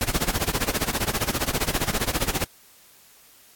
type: noise with tremolo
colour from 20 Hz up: pink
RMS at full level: -22 dBFS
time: 0.01-2.44 s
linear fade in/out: 0 ms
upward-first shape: sine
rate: 15 Hz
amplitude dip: 90%
effects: white hiss -53 dBFS RMS until 3.55 s + AAC 64 kbps